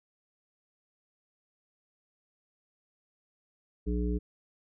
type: harmonic tone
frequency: 60 Hz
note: B1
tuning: 49 cents flat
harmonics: 1 / 3 / 5 / 7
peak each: -29 / -34 / -36 / -37 dBFS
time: 3.86-4.19 s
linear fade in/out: 20 ms
effects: none